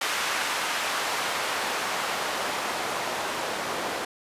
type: noise with band-pass filter sweep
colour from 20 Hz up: white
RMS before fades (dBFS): -29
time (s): 0.01-4.05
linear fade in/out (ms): 5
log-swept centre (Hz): 1300 to 570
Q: 0.75
effects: resampled to 32000 Hz